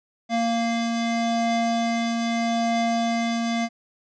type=tone pair together; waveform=square; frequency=231.6 / 694 Hz; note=A#3 / F5; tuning=-11 / -11 cents; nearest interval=octave + perfect fifth; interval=1900 cents; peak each=-24 / -26 dBFS; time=0.29-3.69 s; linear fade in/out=50 ms; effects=resampled to 16000 Hz